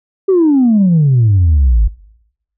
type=exponential sweep; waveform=sine; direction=down; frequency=395.8 to 49.03 Hz; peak=-5 dBFS; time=0.28-1.88 s; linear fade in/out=10 ms; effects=noise-tail reverb RT60 0.8 s tail -22 dB re dry + tanh soft clip ceiling -4 dBFS